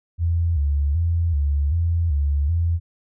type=tone with vibrato; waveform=sine; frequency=77.78 Hz; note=D#2; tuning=in tune; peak=-17 dBFS; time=0.18-2.8 s; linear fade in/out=50 ms; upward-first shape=square; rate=1.3 Hz; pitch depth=140 cents each way; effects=none